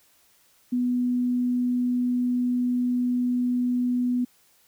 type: tone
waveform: sine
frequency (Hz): 246.9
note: B3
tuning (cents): 0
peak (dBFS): -21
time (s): 0.72-4.25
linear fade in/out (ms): 10
effects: white hiss -61 dBFS RMS until 4.67 s